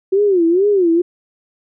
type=tone with vibrato; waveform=sine; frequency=370 Hz; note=F#4; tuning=in tune; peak=-10 dBFS; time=0.12-1.02 s; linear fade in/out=10 ms; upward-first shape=sine; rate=2.2 Hz; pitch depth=200 cents each way; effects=none